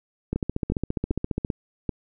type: two click trains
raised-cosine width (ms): 3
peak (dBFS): -12 / -12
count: 17 / 5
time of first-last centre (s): 0.36-1.448 / 0.33-1.893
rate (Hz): 14.7 / 2.56
effects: none